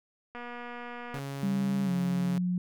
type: click train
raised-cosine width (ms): 0.5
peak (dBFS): -27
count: 203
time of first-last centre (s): 0.35-1.188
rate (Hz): 241
type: tone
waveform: sawtooth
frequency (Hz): 138.59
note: C#3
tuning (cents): 0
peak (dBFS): -31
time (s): 1.14-2.38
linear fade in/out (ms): 0
type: tone with pitch glide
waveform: sine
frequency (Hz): 196 to 179.73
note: G3 to F3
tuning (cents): 0 to +50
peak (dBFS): -26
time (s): 1.43-2.58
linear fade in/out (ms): 2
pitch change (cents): -150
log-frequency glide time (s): 1.85-1.91
effects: none